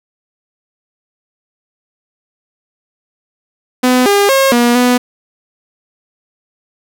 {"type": "tone with pitch steps", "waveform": "sawtooth", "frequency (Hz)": [252, 403.7, 540, 239.6, 247.2], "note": ["B3", "G#4", "C#5", "A#3", "B3"], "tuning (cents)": [35, -49, -45, 48, 2], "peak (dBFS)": -4, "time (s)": [3.83, 4.98], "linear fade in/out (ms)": 10, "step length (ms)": 230, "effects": []}